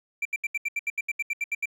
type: tone bursts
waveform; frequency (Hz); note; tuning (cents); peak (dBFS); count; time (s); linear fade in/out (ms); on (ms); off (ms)
triangle; 2349; D7; 0; -23; 14; 0.22-1.657; 5; 33; 75
effects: none